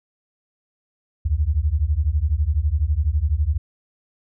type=beating tone pair; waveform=sine; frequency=69.3 / 81.3 Hz; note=C#2 / E2; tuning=0 / -23 cents; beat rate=12 Hz; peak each=-20 dBFS; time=1.25-3.58 s; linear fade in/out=10 ms; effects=none